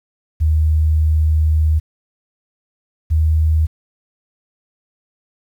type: tone pair in turn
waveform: sine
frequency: 77.8 / 78.57 Hz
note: D#2 / D#2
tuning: 0 / +17 cents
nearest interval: unison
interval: 17 cents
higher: second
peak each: -11 dBFS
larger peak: neither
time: 0.4-1.8 / 3.1-3.67 s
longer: first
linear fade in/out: 20 ms
effects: 8-bit